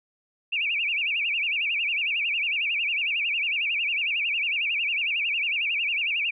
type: tone with vibrato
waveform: sine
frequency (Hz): 2532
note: D#7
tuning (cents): +30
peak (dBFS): -23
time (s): 0.52-6.31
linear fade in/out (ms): 10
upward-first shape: sine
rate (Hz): 11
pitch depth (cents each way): 200
effects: none